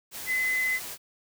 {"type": "tone in noise", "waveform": "sine", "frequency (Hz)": 2029, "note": "B6", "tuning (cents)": 46, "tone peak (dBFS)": -24, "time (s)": [0.26, 0.8], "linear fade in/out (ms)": 50, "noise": "white", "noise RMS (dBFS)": -38, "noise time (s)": [0.11, 0.98], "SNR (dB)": 11, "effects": []}